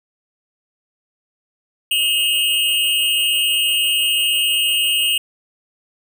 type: tone with amplitude modulation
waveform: square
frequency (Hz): 2849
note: F7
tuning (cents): +34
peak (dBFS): -12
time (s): 1.91-5.18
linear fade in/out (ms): 5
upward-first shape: sine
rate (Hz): 265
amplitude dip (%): 80
effects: none